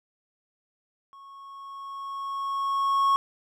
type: tone with level ramp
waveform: triangle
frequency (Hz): 1100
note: C#6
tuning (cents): -14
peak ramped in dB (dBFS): -44 to -16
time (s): 1.13-3.16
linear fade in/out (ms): 0
effects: none